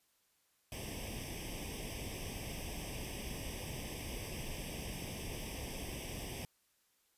pink noise with comb filter, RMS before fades -43 dBFS, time 0.72-6.45 s, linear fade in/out 0 ms, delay 0.36 ms, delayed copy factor +0.95, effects white hiss -75 dBFS RMS until 7.17 s + resampled to 32000 Hz

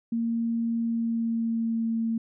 sine tone with pitch glide, 230.7 to 227 Hz, A#3 to A#3, -18 to -46 cents, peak -24 dBFS, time 0.12-2.18 s, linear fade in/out 5 ms, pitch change -28 cents, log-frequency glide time 0.8-1.91 s, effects none

